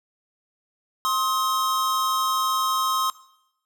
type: tone pair together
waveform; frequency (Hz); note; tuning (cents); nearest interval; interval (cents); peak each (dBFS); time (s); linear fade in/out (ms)
square; 1057 / 1269; C6 / D#6; +17 / +34; minor third; 317; -24 / -25; 1.05-3.1; 0
effects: noise-tail reverb RT60 0.8 s tail -18 dB re dry